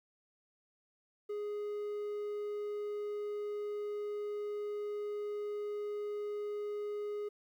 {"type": "tone", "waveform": "triangle", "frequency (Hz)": 415.3, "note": "G#4", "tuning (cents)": 0, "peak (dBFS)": -34, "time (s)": [1.29, 7.29], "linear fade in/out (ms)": 10, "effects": ["12-bit"]}